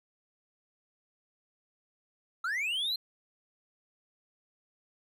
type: linear sweep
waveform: triangle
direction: up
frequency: 1288 to 4186 Hz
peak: -28 dBFS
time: 2.44-2.96 s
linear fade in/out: 5 ms
effects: none